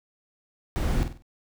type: noise with echo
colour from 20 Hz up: brown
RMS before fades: -25 dBFS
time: 0.76-1.03 s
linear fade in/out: 0 ms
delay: 48 ms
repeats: 4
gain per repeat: -8 dB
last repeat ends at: 1.222 s
effects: none